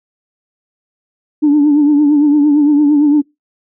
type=tone with vibrato; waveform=sine; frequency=293.7 Hz; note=D4; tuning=in tune; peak=-5 dBFS; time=1.42-3.22 s; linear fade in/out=20 ms; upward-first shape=triangle; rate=8.8 Hz; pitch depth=69 cents each way; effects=noise-tail reverb RT60 0.2 s tail -24 dB re dry + tanh soft clip ceiling -3 dBFS